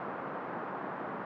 white band-pass noise, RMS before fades -39 dBFS, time 0-1.25 s, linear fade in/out 2 ms, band 150 to 1300 Hz, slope 24 dB/octave, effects none

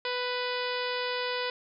harmonic tone, 495.5 Hz, B4, 6 cents sharp, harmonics 1 / 2 / 3 / 4 / 5 / 6 / 7 / 8 / 9 / 10, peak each -33 / -36 / -38 / -39 / -40 / -41 / -41 / -42 / -43 / -43 dBFS, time 0.05-1.5 s, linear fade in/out 2 ms, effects none

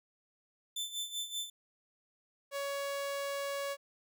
sawtooth tone with tremolo, 3534 Hz, A7, 7 cents sharp, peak -31 dBFS, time 0.76-1.5 s, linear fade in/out 5 ms, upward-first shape sine, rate 5.2 Hz, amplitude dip 75%
sawtooth tone, 560 Hz, C#5, 18 cents sharp, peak -31 dBFS, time 2.51-3.77 s, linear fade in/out 50 ms
effects none

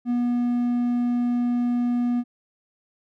triangle tone, 242.3 Hz, B3, 33 cents flat, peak -18 dBFS, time 0.05-2.24 s, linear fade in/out 50 ms, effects none

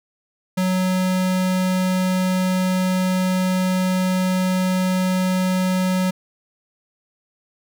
square tone, 185 Hz, F#3, in tune, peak -18 dBFS, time 0.57-6.11 s, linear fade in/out 10 ms, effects none

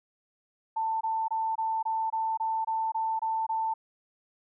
sine tone bursts, 890 Hz, A5, 20 cents sharp, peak -26 dBFS, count 11, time 0.76-3.74 s, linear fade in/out 10 ms, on 250 ms, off 23 ms, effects none

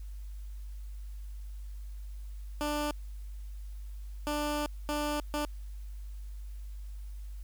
15% pulse tone bursts at uneven times, 295.8 Hz, D4, 13 cents sharp, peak -24 dBFS, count 4, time 2.61-2.91 / 4.27-4.66 / 4.89-5.2 / 5.34-5.45 s, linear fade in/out 0 ms, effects added 50 Hz sine -39 dBFS peak until 7.43 s + white hiss -64 dBFS RMS until 7.43 s

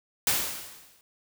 white noise with exponential decay, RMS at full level -22 dBFS, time 0.27-1.01 s, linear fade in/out 1 ms, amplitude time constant 160 ms, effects none

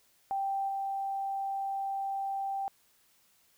sine tone with level steps, 784 Hz, G5, in tune, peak -29 / -31 dBFS, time 0.31-2.68 s, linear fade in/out 0 ms, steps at 0.68 s, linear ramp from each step 10 ms, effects white hiss -67 dBFS RMS until 3.57 s

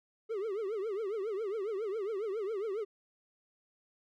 triangle tone with vibrato, 415.8 Hz, G#4, 2 cents sharp, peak -31 dBFS, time 0.29-2.85 s, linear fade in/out 20 ms, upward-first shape triangle, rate 7.3 Hz, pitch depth 210 cents each way, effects none

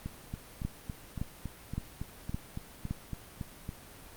two click trains, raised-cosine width 5 ms, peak -20 / -24 dBFS, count 5 / 14, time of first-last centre 0.65-2.91 / 0.06-3.691 s, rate 1.77 / 3.58 Hz, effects pink hiss -51 dBFS RMS until 4.16 s + Opus 32 kbps

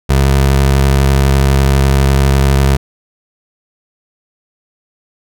25% pulse tone with vibrato, 68.1 Hz, C#2, 30 cents flat, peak -4 dBFS, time 0.09-2.77 s, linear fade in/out 10 ms, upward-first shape triangle, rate 12 Hz, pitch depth 34 cents each way, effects none

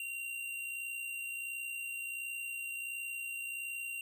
square tone with amplitude modulation, 2763 Hz, F7, 19 cents flat, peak -37 dBFS, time 0-4.01 s, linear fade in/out 2 ms, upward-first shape sine, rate 61.4 Hz, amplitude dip 40%, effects none

